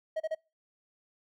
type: tone bursts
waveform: triangle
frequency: 634 Hz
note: D#5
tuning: 32 cents sharp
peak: -27 dBFS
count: 3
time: 0.16-0.35 s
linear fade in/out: 10 ms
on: 42 ms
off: 32 ms
effects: noise-tail reverb RT60 0.3 s tail -26 dB re dry

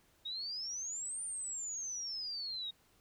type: exponential two-way sweep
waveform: sine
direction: up then down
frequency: 3732 to 9150 to 3732 Hz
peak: -38 dBFS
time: 0.25-2.71 s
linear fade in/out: 10 ms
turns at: 1.23 s
effects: pink hiss -69 dBFS RMS until 3 s

